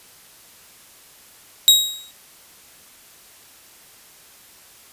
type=tone with exponential decay; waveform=sawtooth; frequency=3806 Hz; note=A#7; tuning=35 cents sharp; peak=-3 dBFS; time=1.68-2.11 s; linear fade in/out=0 ms; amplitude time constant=93 ms; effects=white hiss -48 dBFS RMS until 4.92 s + resampled to 32000 Hz